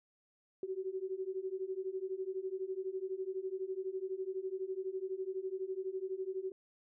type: beating tone pair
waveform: sine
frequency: 372 / 384 Hz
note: F#4 / G4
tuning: +9 / -36 cents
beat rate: 12 Hz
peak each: -40 / -39 dBFS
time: 0.63-6.52 s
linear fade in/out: 2 ms
effects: none